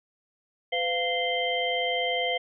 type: tone cluster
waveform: sine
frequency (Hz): 506 / 697 / 2079 / 3135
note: B4 / F5 / C7 / G7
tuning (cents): +42 / -4 / -12 / -1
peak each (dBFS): -30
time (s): 0.72-2.38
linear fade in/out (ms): 10
effects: none